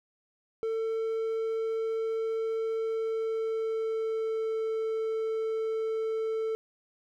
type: tone with pitch glide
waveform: triangle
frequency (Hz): 447.5 to 443.4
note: A4 to A4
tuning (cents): +29 to +13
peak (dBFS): -26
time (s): 0.63-6.55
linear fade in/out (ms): 0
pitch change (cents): -16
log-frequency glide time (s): 2.76-4.56
effects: none